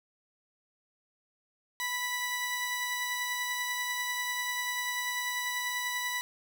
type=tone pair together; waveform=sawtooth; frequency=987.8 / 1965.4 Hz; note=B5 / B6; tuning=0 / -9 cents; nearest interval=octave; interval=1191 cents; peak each=-33 / -29 dBFS; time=1.8-6.21 s; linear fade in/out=0 ms; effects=none